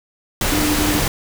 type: tone in noise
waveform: sine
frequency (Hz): 300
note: D4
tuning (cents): +37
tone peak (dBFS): -19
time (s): 0.52-1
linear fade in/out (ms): 2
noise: pink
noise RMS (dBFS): -19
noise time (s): 0.41-1.08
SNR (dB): -3
effects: none